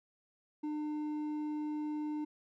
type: tone with hard clipping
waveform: sine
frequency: 301.5 Hz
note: D4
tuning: 46 cents sharp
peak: -36 dBFS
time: 0.63-2.25 s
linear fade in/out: 10 ms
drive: 5 dB
effects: none